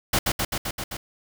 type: noise with echo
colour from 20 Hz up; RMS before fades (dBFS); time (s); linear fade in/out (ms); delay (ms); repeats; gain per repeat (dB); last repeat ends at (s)
pink; -21; 0.13-0.19; 5; 130; 6; -2; 0.97
effects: none